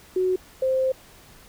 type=tone pair in turn; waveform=sine; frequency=370 / 523.3 Hz; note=F#4 / C5; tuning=0 / 0 cents; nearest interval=tritone; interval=600 cents; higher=second; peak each=-19 dBFS; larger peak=neither; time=0.16-0.36 / 0.62-0.92 s; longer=second; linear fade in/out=5 ms; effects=pink hiss -50 dBFS RMS until 1.48 s